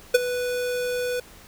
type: tone with ADSR envelope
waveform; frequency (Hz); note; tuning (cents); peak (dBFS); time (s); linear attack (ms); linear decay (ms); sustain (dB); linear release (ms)
square; 493.9; B4; 0; -11; 0.14-1.2; 9; 23; -14; 5
effects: pink hiss -48 dBFS RMS until 1.47 s